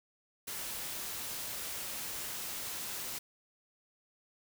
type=noise; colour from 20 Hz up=white; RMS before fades=-40 dBFS; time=0.47-3.19 s; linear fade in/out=10 ms; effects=none